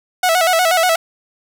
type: tone with vibrato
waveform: sawtooth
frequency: 693 Hz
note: F5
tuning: 14 cents flat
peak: -8 dBFS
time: 0.23-0.96 s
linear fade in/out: 5 ms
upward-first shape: square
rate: 8.3 Hz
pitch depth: 96 cents each way
effects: none